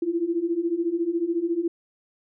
sine beating tone pair, 329.6 / 343.6 Hz, E4 / F4, 0 / -28 cents, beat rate 14 Hz, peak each -27 / -24 dBFS, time 0.02-1.68 s, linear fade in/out 5 ms, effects none

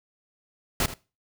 pink noise with echo, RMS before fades -24 dBFS, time 0.8-0.86 s, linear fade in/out 2 ms, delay 80 ms, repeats 1, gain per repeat -14 dB, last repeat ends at 0.94 s, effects noise-tail reverb RT60 0.3 s tail -19 dB re dry

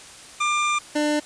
25% pulse tone pair in turn, 1194 / 298.5 Hz, D6 / D4, +28 / +28 cents, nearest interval 2 octaves, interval 2400 cents, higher first, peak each -16 / -16 dBFS, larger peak neither, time 0.4-0.79 / 0.95-1.2 s, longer first, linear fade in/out 10 ms, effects white hiss -43 dBFS RMS until 1.25 s + resampled to 22050 Hz

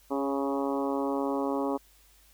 harmonic tone with a mistuned harmonic, 138.59 Hz, C#3, in tune, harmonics 2 / 3 / 4 / 5 / 6 / 7 / 8 / 9, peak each -30 / -33 / -34 / -40 / -37 / -39 / -39 / -46 dBFS, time 0.1-1.78 s, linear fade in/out 20 ms, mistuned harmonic 3, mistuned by -15 cents, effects added 50 Hz sine -61 dBFS peak until 2.33 s + white hiss -61 dBFS RMS until 2.33 s

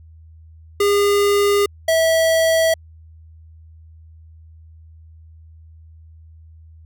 square tone pair in turn, 406.1 / 651 Hz, G#4 / E5, -39 / -22 cents, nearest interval minor sixth, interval 817 cents, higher second, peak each -14 / -14 dBFS, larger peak neither, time 0.8-1.66 / 1.88-2.74 s, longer neither, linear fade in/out 5 ms, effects added 80 Hz sine -41 dBFS peak until 6.85 s

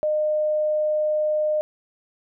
sine tone, 610 Hz, D#5, 34 cents flat, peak -19 dBFS, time 0.03-1.61 s, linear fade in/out 0 ms, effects none

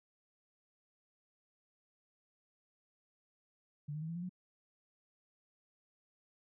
sine tone with pitch steps, 146.83 / 153.24 / 159.93 / 166.92 / 174.21 / 181.82 Hz, D3 / D#3 / D#3 / E3 / F3 / F#3, 0 / -26 / +48 / +22 / -4 / -30 cents, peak -38 dBFS, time 3.88-4.294 s, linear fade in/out 10 ms, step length 69 ms, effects none

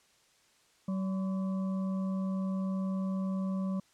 harmonic tone with a mistuned harmonic, 190.4 Hz, F#3, 50 cents sharp, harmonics 1 / 3 / 5 / 6, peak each -30 / -44 / -51 / -50 dBFS, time 0.88-3.8 s, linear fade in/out 5 ms, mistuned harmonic 5, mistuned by +120 cents, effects white hiss -66 dBFS RMS until 3.93 s + low-pass 8000 Hz 12 dB/octave

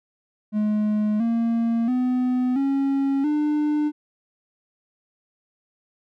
triangle tone with pitch steps, 211.6 / 230.8 / 251.6 / 274.4 / 299.2 Hz, G#3 / A#3 / B3 / C#4 / D4, +33 / -17 / +32 / -17 / +32 cents, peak -17 dBFS, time 0.52-3.92 s, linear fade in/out 50 ms, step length 680 ms, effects none

